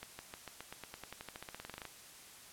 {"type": "accelerating click train", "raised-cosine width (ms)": 0.3, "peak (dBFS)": -28, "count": 23, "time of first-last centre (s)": [0.03, 1.853], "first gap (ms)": 160, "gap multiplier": 0.93, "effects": ["white hiss -55 dBFS RMS until 2.52 s", "low-pass 12000 Hz 12 dB/octave"]}